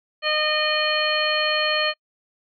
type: harmonic tone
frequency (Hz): 612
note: D#5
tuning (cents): -29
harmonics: 1 / 2 / 3 / 4 / 5 / 7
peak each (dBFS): -25 / -28 / -26 / -26 / -26 / -27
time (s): 0.22-1.94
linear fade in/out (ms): 50
effects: noise-tail reverb RT60 0.1 s tail -26 dB re dry